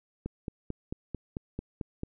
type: click train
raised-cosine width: 3 ms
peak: -21 dBFS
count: 9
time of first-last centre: 0.26-2.034 s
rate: 4.51 Hz
effects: none